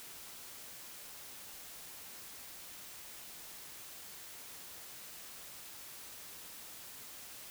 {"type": "silence", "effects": ["white hiss -50 dBFS RMS until 7.5 s"]}